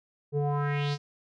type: tone with low-pass filter sweep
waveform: square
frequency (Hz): 144.5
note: D3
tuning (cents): -28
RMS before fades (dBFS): -28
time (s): 0.32-0.98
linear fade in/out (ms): 50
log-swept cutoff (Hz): 400 to 5600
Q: 3.3
effects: none